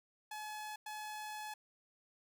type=tone bursts at uneven times; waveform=sawtooth; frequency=852 Hz; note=G#5; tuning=44 cents sharp; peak=-39 dBFS; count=2; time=0.31-0.76 / 0.86-1.54 s; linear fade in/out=5 ms; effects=none